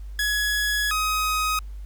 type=tone pair in turn; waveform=sawtooth; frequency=1682 / 1260.1 Hz; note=G#6 / D#6; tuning=+22 / +22 cents; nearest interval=perfect fourth; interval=500 cents; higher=first; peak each=-18 dBFS; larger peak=neither; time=0.19-0.91 / 0.91-1.59 s; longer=first; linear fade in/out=2 ms; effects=added 50 Hz sine -33 dBFS peak until 1.85 s + pink hiss -60 dBFS RMS until 1.85 s